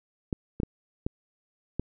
clicks, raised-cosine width 3 ms, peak -15 dBFS, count 5, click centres 0.328 / 0.601 / 0.633 / 1.065 / 1.796 s, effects none

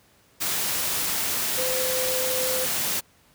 sine tone in noise, 513 Hz, C5, 34 cents flat, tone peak -27 dBFS, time 1.57-2.66 s, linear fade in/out 20 ms, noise white, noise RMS -26 dBFS, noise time 0.4-3.01 s, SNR -4 dB, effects pink hiss -59 dBFS RMS until 3.34 s + high-pass 60 Hz 12 dB/octave

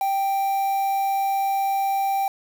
triangle tone with quantisation, 784 Hz, G5, in tune, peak -18 dBFS, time 0.01-2.28 s, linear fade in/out 2 ms, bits 6, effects none

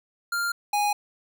square tone pair in turn, 1396.9 / 826.1 Hz, F6 / G#5, 0 / -9 cents, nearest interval major sixth, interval 909 cents, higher first, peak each -25 / -22 dBFS, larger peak second, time 0.32-0.52 / 0.73-0.93 s, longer neither, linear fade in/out 5 ms, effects none

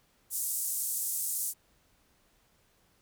pink band-pass noise, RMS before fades -33 dBFS, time 0.3-1.54 s, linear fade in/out 50 ms, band 7900 to 15000 Hz, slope 24 dB/octave, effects pink hiss -68 dBFS RMS until 3.01 s

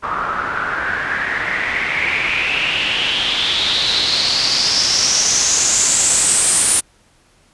white noise with low-pass filter sweep, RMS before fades -17 dBFS, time 0.02-6.81 s, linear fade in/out 20 ms, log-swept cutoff 1200 to 9600 Hz, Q 5.9, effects pink hiss -54 dBFS RMS until 7.53 s + resampled to 24000 Hz

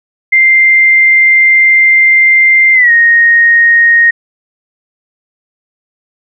sine tone with pitch glide, 2093 to 1864.7 Hz, C7 to A#6, 0 to 0 cents, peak -3 dBFS, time 0.32-4.11 s, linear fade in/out 10 ms, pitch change -200 cents, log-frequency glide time 2.74-2.91 s, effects none

